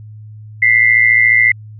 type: tone pair together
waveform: sine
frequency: 1985.8 / 2100 Hz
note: B6 / C7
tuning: +9 / +6 cents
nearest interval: minor second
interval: 97 cents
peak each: -10 dBFS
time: 0.62-1.52 s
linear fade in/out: 5 ms
effects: added 107 Hz sine -31 dBFS peak until 1.79 s